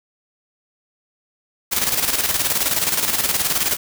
white noise with tremolo, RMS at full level -18 dBFS, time 1.71-3.77 s, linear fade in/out 20 ms, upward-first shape square, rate 19 Hz, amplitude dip 55%, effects none

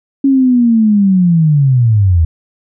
sine linear sweep, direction down, 277.2 to 77.78 Hz, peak -6 dBFS, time 0.24-2.25 s, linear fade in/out 5 ms, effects none

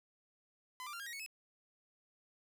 sawtooth tone with pitch steps, 1014 / 1185.1 / 1385.2 / 1618.9 / 1892.2 / 2212 / 2585 Hz, B5 / D6 / F6 / G#6 / A#6 / C#7 / E7, +45 / +15 / -15 / -45 / +25 / -4 / -34 cents, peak -40 dBFS, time 0.8-1.262 s, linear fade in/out 0 ms, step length 66 ms, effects none

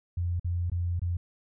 sine tone with dropouts, 87.31 Hz, F2, in tune, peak -26 dBFS, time 0.17-1.17 s, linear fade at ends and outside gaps 5 ms, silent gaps 0.397-0.445 / 0.699-0.717 / 0.995-1.017 s, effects none

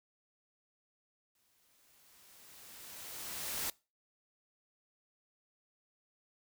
white noise with exponential growth, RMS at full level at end -36 dBFS, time 1.35-3.7 s, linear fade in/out 2 ms, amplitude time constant 510 ms, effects noise-tail reverb RT60 0.3 s tail -23 dB re dry

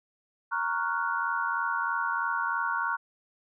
sine chord, Gb major seventh, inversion first, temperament equal, 932.3 / 1108.7 / 1396.9 / 1480 Hz, Bb5 / Db6 / F6 / Gb6, 0 / 0 / 0 / 0 cents, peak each -32 dBFS, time 0.51-2.97 s, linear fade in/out 20 ms, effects none

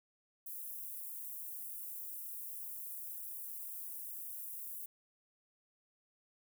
white high-pass noise, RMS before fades -45 dBFS, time 0.46-4.86 s, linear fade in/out 5 ms, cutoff 11000 Hz, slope 24 dB/octave, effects none

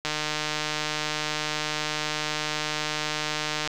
click train, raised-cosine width 0.2 ms, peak -10 dBFS, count 552, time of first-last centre 0.05-3.675 s, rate 152 Hz, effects none

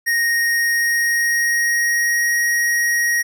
square tone with pitch glide, 1864.7 to 1887.5 Hz, A#6 to A#6, 0 to +21 cents, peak -16 dBFS, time 0.06-3.23 s, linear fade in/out 20 ms, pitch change +21 cents, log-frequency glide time 0.55-2.36 s, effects none

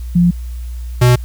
sine / square tone pair in turn, 174.61 / 123.47 Hz, F3 / B2, 0 / 0 cents, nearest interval tritone, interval 600 cents, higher first, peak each -7 dBFS, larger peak neither, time 0.15-0.31 / 1.01-1.16 s, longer first, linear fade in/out 10 ms, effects added 60 Hz sine -22 dBFS peak until 1.24 s + white hiss -46 dBFS RMS until 1.24 s

